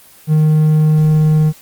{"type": "tone", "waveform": "triangle", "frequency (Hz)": 154.6, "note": "D#3", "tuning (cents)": -11, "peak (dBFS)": -6, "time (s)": [0.27, 1.53], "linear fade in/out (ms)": 50, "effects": ["white hiss -43 dBFS RMS until 1.61 s", "Opus 24 kbps"]}